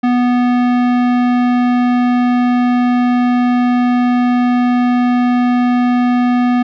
sine tone with tanh clipping, 245.8 Hz, B3, 8 cents flat, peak -12 dBFS, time 0.03-6.63 s, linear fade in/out 10 ms, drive 18 dB, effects none

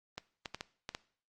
clicks, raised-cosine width 0.2 ms, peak -21 dBFS, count 6, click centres 0.18 / 0.458 / 0.546 / 0.609 / 0.891 / 0.949 s, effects noise-tail reverb RT60 0.5 s tail -19 dB re dry + Opus 32 kbps

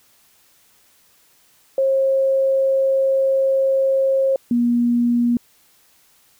sine tone pair in turn, 537 / 239.2 Hz, C5 / A#3, +45 / +45 cents, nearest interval octave + major second, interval 1400 cents, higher first, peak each -14 dBFS, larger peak neither, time 1.78-4.36 / 4.51-5.37 s, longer first, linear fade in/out 2 ms, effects white hiss -56 dBFS RMS until 6.39 s

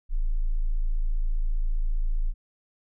sine tone, 27.5 Hz, A0, in tune, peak -21 dBFS, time 0.09-2.34 s, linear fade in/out 50 ms, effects none

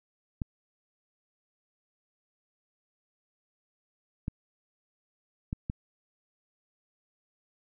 clicks, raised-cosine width 5 ms, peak -19 dBFS, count 4, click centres 0.418 / 4.281 / 5.529 / 5.699 s, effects none

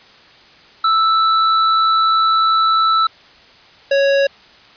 square tone pair in turn, 1318.5 / 554.4 Hz, E6 / C#5, 0 / 0 cents, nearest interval octave + minor third, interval 1500 cents, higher first, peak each -12 dBFS, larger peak neither, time 0.84-3.07 / 3.91-4.27 s, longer first, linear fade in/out 5 ms, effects white hiss -45 dBFS RMS until 4.76 s + resampled to 11025 Hz

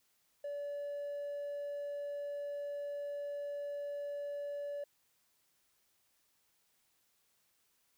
triangle tone, 575 Hz, D5, 37 cents flat, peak -35 dBFS, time 0.44-4.84 s, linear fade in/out 5 ms, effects tanh soft clip ceiling -33 dBFS + white hiss -75 dBFS RMS until 7.97 s

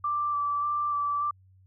sine tone with vibrato, 1169 Hz, D6, 8 cents flat, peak -25 dBFS, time 0.04-1.31 s, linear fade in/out 5 ms, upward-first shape square, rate 1.7 Hz, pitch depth 13 cents each way, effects added 94 Hz sine -55 dBFS peak until 1.66 s

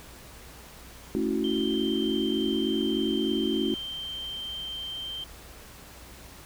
sine chord, F# minor seventh, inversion first, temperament equal with one note detuned, 220 / 277.2 / 326.6 / 370 Hz, A3 / C#4 / E4 / F#4, 0 / 0 / -16 / 0 cents, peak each -30 dBFS, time 1.15-3.74 s, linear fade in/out 0 ms
sine tone, 3136 Hz, G7, in tune, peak -33 dBFS, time 1.44-5.24 s, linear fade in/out 2 ms
effects added 60 Hz sine -51 dBFS peak until 6.45 s + pink hiss -48 dBFS RMS until 6.45 s

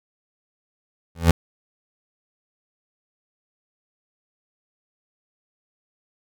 25% pulse tone with exponential growth, 83.4 Hz, E2, 21 cents sharp, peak -5 dBFS, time 1.15-1.31 s, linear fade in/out 5 ms, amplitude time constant 34 ms, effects none

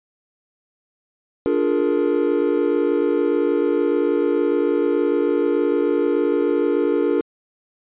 triangle chord, Bb dominant seventh, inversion first, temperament just, 291.4 / 349.6 / 419.5 / 466.2 Hz, D4 / F4 / Ab4 / Bb4, -13 / +2 / +17 / 0 cents, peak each -20 dBFS, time 1.46-7.21 s, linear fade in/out 0 ms, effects resampled to 8000 Hz

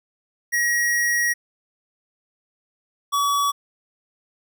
square tone pair in turn, 1900 / 1136.9 Hz, A#6 / C#6, +33 / +43 cents, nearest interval major sixth, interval 890 cents, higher first, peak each -19 dBFS, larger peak neither, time 0.52-1.34 / 3.12-3.52 s, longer first, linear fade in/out 20 ms, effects none

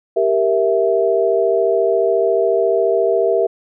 sine chord, E diminished, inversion first, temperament equal, 392 / 466.2 / 659.3 Hz, G4 / Bb4 / E5, 0 / 0 / 0 cents, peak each -17 dBFS, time 0.16-3.47 s, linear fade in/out 10 ms, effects none

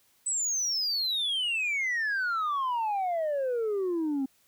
sine exponential sweep, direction down, 8120 to 261.6 Hz, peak -24 dBFS, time 0.26-4.26 s, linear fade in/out 10 ms, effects tanh soft clip ceiling -25 dBFS + white hiss -66 dBFS RMS until 4.47 s

